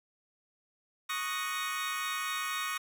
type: chord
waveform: 25% pulse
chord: D# minor seventh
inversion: third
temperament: equal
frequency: 1108.7 / 1244.5 / 1480 / 1864.7 Hz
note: C#6 / D#6 / F#6 / A#6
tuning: 0 / 0 / 0 / 0 cents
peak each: -34 / -33 / -38 / -35 dBFS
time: 1.09-2.78 s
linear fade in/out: 10 ms
effects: none